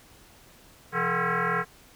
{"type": "tone with frequency modulation", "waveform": "sine", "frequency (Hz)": 128.3, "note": "C3", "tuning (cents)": -34, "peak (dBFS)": -23, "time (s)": [0.92, 1.65], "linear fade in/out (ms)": 50, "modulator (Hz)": 299, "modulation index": 5.9, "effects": ["pink hiss -54 dBFS RMS until 1.95 s"]}